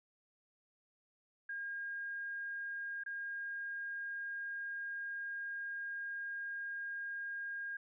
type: tone with dropouts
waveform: sine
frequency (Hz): 1619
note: G#6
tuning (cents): -45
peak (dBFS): -39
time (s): 1.49-7.77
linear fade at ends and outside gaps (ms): 5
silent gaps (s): 3.037-3.061
effects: none